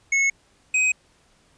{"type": "tone pair in turn", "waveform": "square", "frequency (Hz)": [2190, 2519], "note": ["C#7", "D#7"], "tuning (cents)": [-22, 21], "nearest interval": "major second", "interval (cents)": 243, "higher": "second", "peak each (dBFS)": -18, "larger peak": "neither", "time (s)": [[0.12, 0.3], [0.74, 0.92]], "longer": "neither", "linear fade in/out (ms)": 5, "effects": ["pink hiss -60 dBFS RMS until 1.57 s", "resampled to 22050 Hz"]}